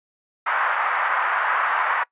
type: band-pass noise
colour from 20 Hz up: pink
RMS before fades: -22 dBFS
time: 0.46-2.04 s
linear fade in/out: 10 ms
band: 940 to 1700 Hz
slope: 24 dB/octave
effects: noise-tail reverb RT60 0.1 s tail -23 dB re dry + resampled to 8000 Hz